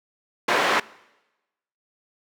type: band-pass noise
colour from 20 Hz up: white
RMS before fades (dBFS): -21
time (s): 0.48-0.8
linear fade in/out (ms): 5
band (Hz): 350 to 1700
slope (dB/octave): 12
effects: noise-tail reverb RT60 1.0 s tail -22 dB re dry